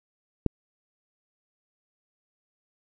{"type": "click", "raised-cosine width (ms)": 3, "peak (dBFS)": -9, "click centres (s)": 0.463, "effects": []}